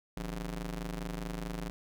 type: ring-modulated tone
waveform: sawtooth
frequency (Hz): 110.3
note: A2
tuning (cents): +5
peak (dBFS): -29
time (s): 0.17-1.7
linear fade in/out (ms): 0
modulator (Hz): 67.5
effects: none